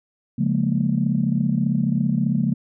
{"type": "chord", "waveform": "sine", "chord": "Bb minor seventh", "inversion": "first", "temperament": "just", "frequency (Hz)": [139.85, 174.81, 209.8, 233.1], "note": ["Db3", "F3", "Ab3", "Bb3"], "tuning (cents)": [16, 2, 18, 0], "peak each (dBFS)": -23, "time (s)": [0.38, 2.54], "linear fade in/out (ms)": 10, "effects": ["tanh soft clip ceiling -7 dBFS"]}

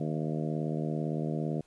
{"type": "harmonic tone with a mistuned harmonic", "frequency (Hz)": 77.78, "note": "D#2", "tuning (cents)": 0, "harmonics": [2, 3, 4, 5, 6, 7, 8, 9], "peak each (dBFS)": [-32, -36, -38, -40, -42, -43, -44, -45], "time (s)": [0, 1.61], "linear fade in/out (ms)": 5, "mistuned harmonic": 9, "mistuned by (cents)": -36, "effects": ["pink hiss -66 dBFS RMS until 1.66 s", "resampled to 24000 Hz"]}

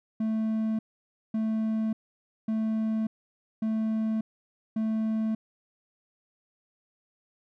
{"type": "tone bursts", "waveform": "triangle", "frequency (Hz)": 220, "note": "A3", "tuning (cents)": 0, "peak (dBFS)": -23, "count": 5, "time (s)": [0.2, 5.35], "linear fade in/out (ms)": 5, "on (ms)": 590, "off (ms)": 550, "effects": []}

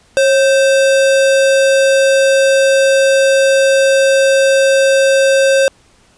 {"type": "tone with sample-and-hold", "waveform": "sine", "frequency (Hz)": 543, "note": "C#5", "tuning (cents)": -36, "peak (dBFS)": -7, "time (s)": [0.17, 5.68], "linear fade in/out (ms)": 0, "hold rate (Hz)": 2100, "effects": ["pink hiss -50 dBFS RMS until 6.17 s", "resampled to 22050 Hz"]}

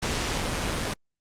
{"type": "noise with amplitude modulation", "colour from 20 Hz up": "pink", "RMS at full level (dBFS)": -26, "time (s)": [0.02, 0.94], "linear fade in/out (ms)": 10, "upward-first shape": "sine", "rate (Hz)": 160, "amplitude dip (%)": 40, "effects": ["low-pass 8000 Hz 12 dB/octave", "Opus 48 kbps"]}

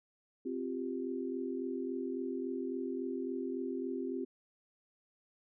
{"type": "chord", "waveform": "sine", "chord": "C suspended fourth", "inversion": "none", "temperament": "just", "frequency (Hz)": [261.6, 348.8, 392.4], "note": ["C4", "F4", "G4"], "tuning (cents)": [0, -2, 2], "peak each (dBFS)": [-38, -40, -40], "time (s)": [0.45, 4.25], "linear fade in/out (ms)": 10, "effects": []}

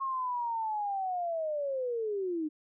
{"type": "linear sweep", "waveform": "sine", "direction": "down", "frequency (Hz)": [1088, 297.6], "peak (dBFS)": -30, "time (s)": [0, 2.49], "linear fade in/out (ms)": 20, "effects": []}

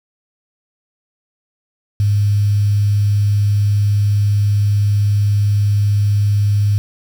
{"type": "tone with quantisation", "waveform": "sine", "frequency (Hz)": 102.6, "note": "G#2", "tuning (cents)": -21, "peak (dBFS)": -11, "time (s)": [2, 6.78], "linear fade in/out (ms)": 0, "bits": 6, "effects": []}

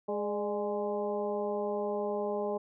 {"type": "harmonic tone with a mistuned harmonic", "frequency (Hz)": 207.7, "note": "G#3", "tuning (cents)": 0, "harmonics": [1, 2, 3, 4, 5], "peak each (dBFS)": [-39, -33, -35, -39, -44], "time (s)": [0.08, 2.58], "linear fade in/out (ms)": 10, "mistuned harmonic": 3, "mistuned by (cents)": -53, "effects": []}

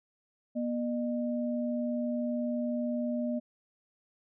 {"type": "tone pair together", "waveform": "sine", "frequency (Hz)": [240.9, 607], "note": ["B3", "D#5"], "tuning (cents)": [-43, -43], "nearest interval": "octave + major third", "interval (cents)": 1600, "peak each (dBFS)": [-30, -35], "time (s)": [0.55, 3.4], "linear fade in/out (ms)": 20, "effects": []}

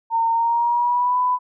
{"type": "tone with pitch glide", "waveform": "sine", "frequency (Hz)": [914, 996.7], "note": ["A#5", "B5"], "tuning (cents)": [-34, 16], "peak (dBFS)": -16, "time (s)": [0.1, 1.39], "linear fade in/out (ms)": 50, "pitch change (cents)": 150, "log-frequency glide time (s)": [0.3, 1.18], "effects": []}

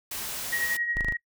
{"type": "noise", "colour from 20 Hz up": "white", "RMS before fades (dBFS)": -34, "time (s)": [0.11, 0.77], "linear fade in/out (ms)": 5}
{"type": "tone with tremolo", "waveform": "sine", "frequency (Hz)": 1894, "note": "A#6", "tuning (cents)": 27, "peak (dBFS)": -24, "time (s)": [0.52, 1.17], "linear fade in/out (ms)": 10, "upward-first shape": "triangle", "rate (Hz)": 11, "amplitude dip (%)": 60}
{"type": "tone", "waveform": "sawtooth", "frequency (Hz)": 25.96, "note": "G#0", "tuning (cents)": 0, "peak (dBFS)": -27, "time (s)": [0.95, 1.13], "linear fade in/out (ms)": 10}
{"effects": ["noise-tail reverb RT60 0.1 s tail -21 dB re dry"]}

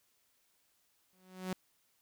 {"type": "tone with exponential growth", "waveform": "sawtooth", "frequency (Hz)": 185.4, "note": "F#3", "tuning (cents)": 4, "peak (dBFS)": -29, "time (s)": [1.13, 1.53], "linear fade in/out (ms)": 0, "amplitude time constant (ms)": 86, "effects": ["white hiss -74 dBFS RMS until 2.01 s"]}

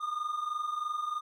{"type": "tone pair together", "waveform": "triangle", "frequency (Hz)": [1200, 1223.1], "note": ["D6", "D#6"], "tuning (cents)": [37, -30], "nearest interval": "unison", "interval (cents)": 33, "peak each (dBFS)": [-35, -31], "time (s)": [0, 1.21], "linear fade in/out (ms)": 20, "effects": []}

